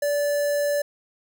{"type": "tone with notch filter", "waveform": "square", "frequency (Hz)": 580, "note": "D5", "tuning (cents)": -22, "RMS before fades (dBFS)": -23, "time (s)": [0.02, 0.82], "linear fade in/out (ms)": 5, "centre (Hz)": 3100, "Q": 0.95, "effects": []}